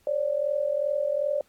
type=tone pair together; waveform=sine; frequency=544.7 / 587.3 Hz; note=C#5 / D5; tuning=-30 / 0 cents; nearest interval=minor second; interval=130 cents; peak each=-28 / -25 dBFS; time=0.07-1.41 s; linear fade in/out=2 ms; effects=pink hiss -64 dBFS RMS until 1.48 s + AAC 64 kbps